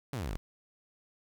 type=exponential sweep; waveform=sawtooth; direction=down; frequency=150 to 35.45 Hz; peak=-30 dBFS; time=0.13-0.37 s; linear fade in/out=0 ms; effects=10-bit